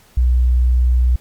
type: tone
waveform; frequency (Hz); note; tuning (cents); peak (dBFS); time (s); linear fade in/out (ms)
sine; 61.74; B1; 0; -10; 0.17-1.16; 5
effects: pink hiss -50 dBFS RMS until 1.2 s + MP3 96 kbps